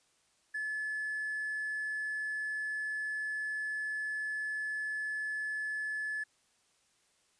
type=tone with hard clipping; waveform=triangle; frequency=1723 Hz; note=A6; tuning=37 cents flat; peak=-34 dBFS; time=0.54-6.24 s; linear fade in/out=10 ms; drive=4 dB; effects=white hiss -71 dBFS RMS until 7.39 s + resampled to 22050 Hz